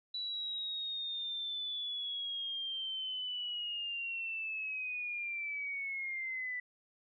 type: linear sweep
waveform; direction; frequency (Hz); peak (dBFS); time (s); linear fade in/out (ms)
sine; down; 3951 to 1975.5; -36; 0.14-6.6; 5
effects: none